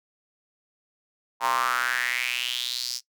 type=tone with high-pass filter sweep; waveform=square; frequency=61.74 Hz; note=B1; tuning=in tune; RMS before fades=-27 dBFS; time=1.4-3.01 s; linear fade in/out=50 ms; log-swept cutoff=910 to 5400 Hz; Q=5; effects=noise-tail reverb RT60 0.1 s tail -20 dB re dry